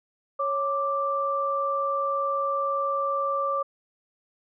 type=tone pair together; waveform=sine; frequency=552.8 / 1174.7 Hz; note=C#5 / D6; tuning=-5 / 0 cents; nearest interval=octave + minor second; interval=1305 cents; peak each=-28 / -25 dBFS; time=0.39-3.63 s; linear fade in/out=10 ms; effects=none